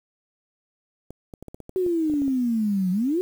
clicks, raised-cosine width 2 ms, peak -25 dBFS, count 12, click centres 1.106 / 1.338 / 1.426 / 1.483 / 1.545 / 1.603 / 1.694 / 1.864 / 2.099 / 2.138 / 2.219 / 2.28 s
sine exponential two-way sweep, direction down then up, 379.8 to 178.8 to 379.8 Hz, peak -20 dBFS, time 1.76-3.21 s, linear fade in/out 0 ms, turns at 2.91 s
effects 8-bit

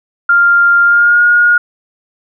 sine tone with pitch glide, 1396.9 to 1433.7 Hz, F6 to F6, 0 to +45 cents, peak -5 dBFS, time 0.29-1.58 s, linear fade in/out 5 ms, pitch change +45 cents, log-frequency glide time 0.84-1.22 s, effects none

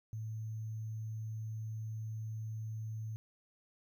sine tone with sample-and-hold, 110 Hz, A2, in tune, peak -38 dBFS, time 0.13-3.16 s, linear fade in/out 0 ms, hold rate 6300 Hz, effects none

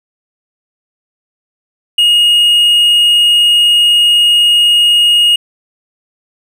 triangle tone, 2868 Hz, F7, 45 cents sharp, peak -4 dBFS, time 1.98-5.36 s, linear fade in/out 5 ms, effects none

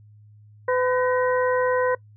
harmonic tone with a mistuned harmonic, 504 Hz, B4, 35 cents sharp, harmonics 1 / 2 / 3 / 4, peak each -20 / -26 / -30 / -32 dBFS, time 0.68-1.95 s, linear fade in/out 5 ms, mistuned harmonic 4, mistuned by -110 cents, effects noise-tail reverb RT60 0.1 s tail -22 dB re dry + added 105 Hz sine -47 dBFS peak until 2.16 s

